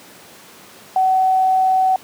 sine tone, 754 Hz, F#5, 32 cents sharp, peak -12 dBFS, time 0.96-1.96 s, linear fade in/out 2 ms, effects pink hiss -42 dBFS RMS until 2.03 s + high-pass 200 Hz 12 dB/octave

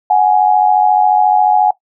sine tone pair together, 740 / 834.2 Hz, F#5 / G#5, 0 / +7 cents, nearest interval major second, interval 207 cents, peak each -10 dBFS, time 0.1-1.71 s, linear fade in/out 5 ms, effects noise-tail reverb RT60 0.1 s tail -17 dB re dry

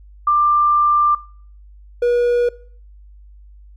sine / triangle tone pair in turn, 1187 / 482.4 Hz, D6 / B4, +18 / -41 cents, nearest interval octave + major third, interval 1559 cents, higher first, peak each -11 dBFS, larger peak neither, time 0.27-1.15 / 2.02-2.49 s, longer first, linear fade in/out 5 ms, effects noise-tail reverb RT60 0.5 s tail -21 dB re dry + added 50 Hz sine -40 dBFS peak until 3.76 s

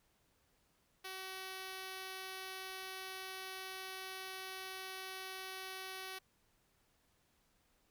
5% pulse tone, 378.1 Hz, F#4, 38 cents sharp, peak -33 dBFS, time 1.04-6.19 s, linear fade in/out 10 ms, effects pink hiss -75 dBFS RMS until 7.9 s

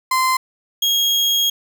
35% pulse tone pair in turn, 1036 / 3275 Hz, C6 / G#7, -17 / -25 cents, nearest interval octave + minor sixth, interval 1992 cents, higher second, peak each -13 dBFS, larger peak neither, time 0.11-0.37 / 0.82-1.5 s, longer second, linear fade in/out 5 ms, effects none

